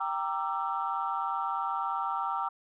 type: chord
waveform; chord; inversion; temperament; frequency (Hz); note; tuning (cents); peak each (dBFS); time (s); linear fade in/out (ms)
sine; E half-diminished seventh; first; equal with one note detuned; 784 / 932.3 / 1174.7 / 1337.7; G5 / Bb5 / D6 / E6; 0 / 0 / 0 / +25; -34; 0-2.49; 10
effects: tanh soft clip ceiling -19 dBFS